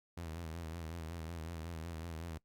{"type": "tone with vibrato", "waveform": "sawtooth", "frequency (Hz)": 82.41, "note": "E2", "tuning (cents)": 0, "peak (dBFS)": -38, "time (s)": [0.17, 2.38], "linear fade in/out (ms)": 5, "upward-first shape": "sine", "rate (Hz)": 5.4, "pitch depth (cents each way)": 77, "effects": ["noise-tail reverb RT60 0.1 s tail -22 dB re dry", "Opus 48 kbps"]}